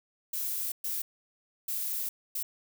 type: noise bursts at uneven times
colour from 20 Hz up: violet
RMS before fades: -33 dBFS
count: 4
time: 0.33-0.72 / 0.84-1.02 / 1.68-2.09 / 2.35-2.43 s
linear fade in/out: 5 ms
effects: none